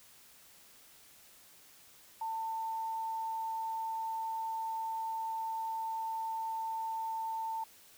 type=tone; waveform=sine; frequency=895 Hz; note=A5; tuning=29 cents sharp; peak=-34 dBFS; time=2.21-7.64 s; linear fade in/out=5 ms; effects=white hiss -59 dBFS RMS until 7.97 s